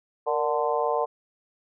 harmonic tone with a mistuned harmonic, 147.7 Hz, D3, 10 cents sharp, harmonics 3 / 4 / 5 / 6 / 7, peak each -27 / -28 / -29 / -30 / -30 dBFS, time 0.26-1.06 s, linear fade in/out 20 ms, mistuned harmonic 3, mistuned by +81 cents, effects none

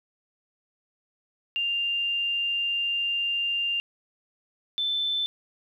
sine tone pair in turn, 2794 / 3529 Hz, F7 / A7, 0 / +4 cents, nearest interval major third, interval 404 cents, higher second, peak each -24 dBFS, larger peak neither, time 1.56-3.8 / 4.78-5.26 s, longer first, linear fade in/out 0 ms, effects 10-bit

